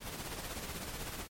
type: noise with tremolo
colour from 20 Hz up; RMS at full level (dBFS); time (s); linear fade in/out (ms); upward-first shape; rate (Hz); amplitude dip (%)
pink; -40; 0-1.28; 50; sine; 16; 45
effects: MP3 64 kbps